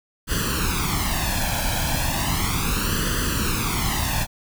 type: noise with flanger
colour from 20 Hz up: pink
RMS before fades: -23 dBFS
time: 0.27-4.27 s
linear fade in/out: 50 ms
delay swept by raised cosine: 0.65 to 1.25 ms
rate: 0.35 Hz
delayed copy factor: +0.8
effects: none